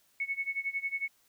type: tone with tremolo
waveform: sine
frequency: 2208 Hz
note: C#7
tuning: 7 cents flat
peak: -28 dBFS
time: 0.2-1.08 s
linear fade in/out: 2 ms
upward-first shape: sine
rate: 11 Hz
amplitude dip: 90%
effects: white hiss -68 dBFS RMS until 1.28 s

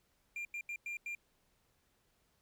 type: tone bursts at uneven times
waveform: triangle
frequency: 2392 Hz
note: D7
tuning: 31 cents sharp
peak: -37 dBFS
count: 5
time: 0.36-0.45 / 0.54-0.61 / 0.69-0.76 / 0.86-0.97 / 1.06-1.15 s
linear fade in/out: 2 ms
effects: pink hiss -75 dBFS RMS until 2.41 s

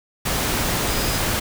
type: tone in noise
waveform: sine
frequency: 4978 Hz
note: D#8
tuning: in tune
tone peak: -33 dBFS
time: 0.88-1.18 s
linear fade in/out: 10 ms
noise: pink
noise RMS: -22 dBFS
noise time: 0.25-1.4 s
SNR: -14 dB
effects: none

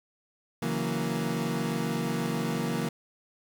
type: chord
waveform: 30% pulse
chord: F# dominant seventh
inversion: second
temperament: equal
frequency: 138.59 / 164.81 / 185 / 233.1 Hz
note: C#3 / E3 / F#3 / A#3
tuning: 0 / 0 / 0 / 0 cents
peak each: -33 / -30 / -33 / -29 dBFS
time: 0.62-2.89 s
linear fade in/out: 5 ms
effects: 9-bit

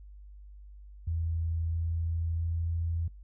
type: tone with pitch steps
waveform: sine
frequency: 82.41 / 82.98 / 83.56 Hz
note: E2 / E2 / E2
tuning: 0 / +12 / +24 cents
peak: -28 dBFS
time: 1.07-3.08 s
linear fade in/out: 5 ms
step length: 670 ms
effects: noise-tail reverb RT60 0.2 s tail -26 dB re dry + added 50 Hz sine -46 dBFS peak until 3.23 s

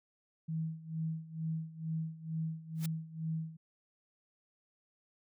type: tone with tremolo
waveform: sine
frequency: 160.6 Hz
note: E3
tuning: 45 cents flat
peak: -32 dBFS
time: 0.48-3.57 s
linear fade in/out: 10 ms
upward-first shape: sine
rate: 2.2 Hz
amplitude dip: 85%
type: noise with exponential growth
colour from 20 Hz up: white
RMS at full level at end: -38 dBFS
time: 2.75-2.86 s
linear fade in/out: 5 ms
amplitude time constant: 22 ms
effects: none

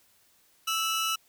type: tone pair together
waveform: sawtooth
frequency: 1320 / 2923 Hz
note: E6 / F#7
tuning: +2 / -22 cents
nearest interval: octave + major second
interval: 1376 cents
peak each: -25 / -27 dBFS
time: 0.67-1.16 s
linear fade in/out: 10 ms
effects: white hiss -64 dBFS RMS until 1.28 s

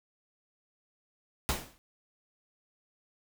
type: noise with exponential decay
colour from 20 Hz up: pink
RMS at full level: -27 dBFS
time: 1.49-1.78 s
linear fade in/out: 0 ms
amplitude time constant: 61 ms
effects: none

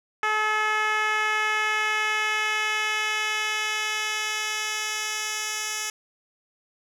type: tone with band-pass filter sweep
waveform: 10% pulse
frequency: 429.2 Hz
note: A4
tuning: 43 cents flat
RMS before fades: -26 dBFS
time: 0.23-5.9 s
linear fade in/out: 2 ms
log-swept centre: 1400 to 6100 Hz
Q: 1
effects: none

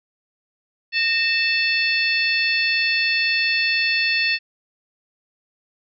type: harmonic tone with a mistuned harmonic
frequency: 879 Hz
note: A5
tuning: 2 cents flat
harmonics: 2 / 3 / 4 / 5 / 6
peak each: -23 / -20 / -30 / -24 / -32 dBFS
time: 0.92-4.39 s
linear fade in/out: 50 ms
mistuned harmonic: 2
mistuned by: +79 cents
effects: none

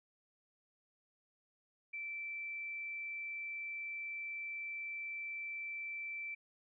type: tone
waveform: sine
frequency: 2332 Hz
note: D7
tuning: 13 cents flat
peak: -40 dBFS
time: 1.93-6.35 s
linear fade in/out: 10 ms
effects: none

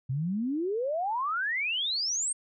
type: exponential sweep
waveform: sine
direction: up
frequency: 124.4 to 8740 Hz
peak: -27 dBFS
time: 0.09-2.33 s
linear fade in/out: 10 ms
effects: none

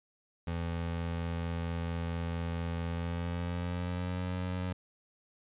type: tone with pitch glide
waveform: 25% pulse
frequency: 84.4 to 90.98 Hz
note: E2 to F#2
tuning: +41 to -29 cents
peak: -29 dBFS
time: 0.47-4.73 s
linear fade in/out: 5 ms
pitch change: +130 cents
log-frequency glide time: 2.87-4.34 s
effects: resampled to 8000 Hz

